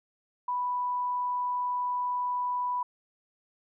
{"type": "tone", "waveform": "sine", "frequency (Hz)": 987.8, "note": "B5", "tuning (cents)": 0, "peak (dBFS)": -27, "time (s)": [0.48, 2.83], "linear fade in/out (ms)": 5, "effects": []}